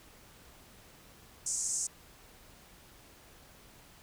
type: band-pass noise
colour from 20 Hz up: pink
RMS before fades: -34 dBFS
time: 1.46-1.87 s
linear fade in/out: 5 ms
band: 6300 to 8400 Hz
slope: 48 dB/octave
effects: pink hiss -57 dBFS RMS until 4.02 s